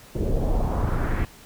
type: noise with low-pass filter sweep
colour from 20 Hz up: brown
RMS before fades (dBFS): -23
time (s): 0.15-1.25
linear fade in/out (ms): 2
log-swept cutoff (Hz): 410 to 2100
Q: 2.2
effects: pink hiss -48 dBFS RMS until 1.45 s